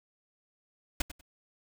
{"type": "noise with echo", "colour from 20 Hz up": "pink", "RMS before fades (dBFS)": -28, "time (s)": [1, 1.02], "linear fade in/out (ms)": 5, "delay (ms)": 96, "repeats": 2, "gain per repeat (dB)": -14, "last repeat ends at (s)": 1.212, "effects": []}